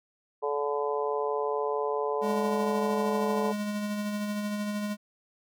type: harmonic tone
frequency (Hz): 144.5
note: D3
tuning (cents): -28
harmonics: 3 / 4 / 5 / 6 / 7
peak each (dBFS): -29 / -34 / -37 / -36 / -34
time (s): 0.42-3.53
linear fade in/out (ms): 20
type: tone with tremolo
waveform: square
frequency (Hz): 207.7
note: G#3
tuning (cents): 0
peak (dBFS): -29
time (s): 2.21-4.97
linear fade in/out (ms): 50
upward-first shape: sine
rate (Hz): 13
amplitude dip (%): 30
effects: none